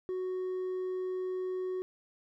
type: tone with hard clipping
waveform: sine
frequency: 370 Hz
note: F#4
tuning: in tune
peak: -33 dBFS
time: 0.09-1.82 s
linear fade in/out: 0 ms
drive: 2 dB
effects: none